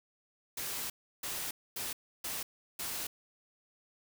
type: noise bursts at uneven times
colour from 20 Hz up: white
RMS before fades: -38 dBFS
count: 5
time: 0.57-0.9 / 1.23-1.51 / 1.76-1.93 / 2.24-2.43 / 2.79-3.07 s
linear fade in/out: 5 ms
effects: none